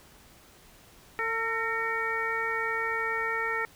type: harmonic tone with a mistuned harmonic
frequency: 450.5 Hz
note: A4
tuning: 41 cents sharp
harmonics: 1 / 2 / 3 / 4 / 5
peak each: -35 / -36 / -33 / -31 / -35 dBFS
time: 1.19-3.65 s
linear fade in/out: 0 ms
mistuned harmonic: 4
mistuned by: +37 cents
effects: pink hiss -55 dBFS RMS until 3.75 s